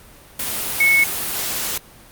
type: tone in noise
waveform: sine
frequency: 2200 Hz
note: C#7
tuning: 14 cents flat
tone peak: -11 dBFS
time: 0.8-1.04 s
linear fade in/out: 5 ms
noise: white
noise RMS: -24 dBFS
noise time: 0.39-1.78 s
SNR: +10 dB
effects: pink hiss -45 dBFS RMS until 2.11 s + Opus 32 kbps